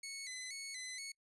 15% pulse tone with vibrato, 2112 Hz, C7, 16 cents sharp, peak -37 dBFS, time 0.03-1.12 s, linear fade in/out 5 ms, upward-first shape square, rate 2.1 Hz, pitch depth 75 cents each way, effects noise-tail reverb RT60 0.1 s tail -26 dB re dry + resampled to 24000 Hz

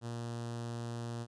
sawtooth tone with notch filter, 117.7 Hz, A#2, 17 cents sharp, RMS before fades -40 dBFS, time 0.01-1.27 s, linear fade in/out 50 ms, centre 2200 Hz, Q 1.6, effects resampled to 22050 Hz

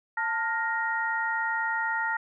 sine tone cluster, 892 / 1408 / 1870 Hz, A5 / F6 / A#6, +23 / +14 / +5 cents, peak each -30 dBFS, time 0.17-2.17 s, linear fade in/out 5 ms, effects none

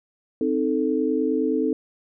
sine chord, A diminished, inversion first, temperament equal, 261.6 / 311.1 / 440 Hz, C4 / Eb4 / A4, 0 / 0 / 0 cents, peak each -24 dBFS, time 0.41-1.73 s, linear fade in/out 2 ms, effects none

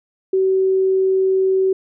sine tone, 380.2 Hz, F#4, 47 cents sharp, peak -13 dBFS, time 0.33-1.73 s, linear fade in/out 5 ms, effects none

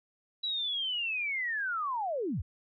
sine linear sweep, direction down, 3944 to 51.91 Hz, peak -30 dBFS, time 0.43-2.42 s, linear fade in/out 10 ms, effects none

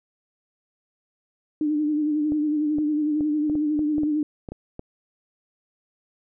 sine tone with vibrato, 301.1 Hz, D4, 43 cents sharp, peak -20 dBFS, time 1.61-4.23 s, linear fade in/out 2 ms, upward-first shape sine, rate 11 Hz, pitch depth 42 cents each way
clicks, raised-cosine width 2 ms, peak -21 dBFS, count 11, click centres 2.321 / 2.785 / 3.208 / 3.498 / 3.554 / 3.792 / 3.982 / 4.034 / 4.488 / 4.52 / 4.794 s
effects none

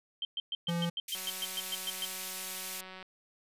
sine tone bursts, 3136 Hz, G7, in tune, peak -32 dBFS, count 13, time 0.22-2.05 s, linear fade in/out 2 ms, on 30 ms, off 120 ms
square tone, 170.8 Hz, F3, 38 cents flat, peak -31 dBFS, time 0.68-0.9 s, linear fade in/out 10 ms
white high-pass noise, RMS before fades -39 dBFS, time 1.08-2.81 s, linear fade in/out 5 ms, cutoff 2100 Hz, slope 48 dB/octave
click train, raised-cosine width 0.3 ms, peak -31 dBFS, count 352, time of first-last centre 1.15-3.027 s, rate 187 Hz
effects resampled to 32000 Hz

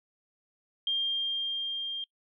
sine tone with level ramp, 3200 Hz, G7, 35 cents sharp, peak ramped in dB -25 to -32 dBFS, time 0.87-2.04 s, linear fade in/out 2 ms, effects noise-tail reverb RT60 0.1 s tail -24 dB re dry

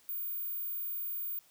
sine tone, 15340 Hz, A#9, 48 cents sharp, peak -34 dBFS, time 0.09-1.39 s, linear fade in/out 0 ms, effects white hiss -64 dBFS RMS until 1.5 s

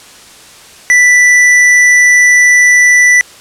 sine tone with tanh clipping, 1975.5 Hz, B6, in tune, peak -5 dBFS, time 0.9-3.21 s, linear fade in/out 0 ms, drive 15 dB, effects white hiss -36 dBFS RMS until 3.4 s + low-pass 9000 Hz 12 dB/octave

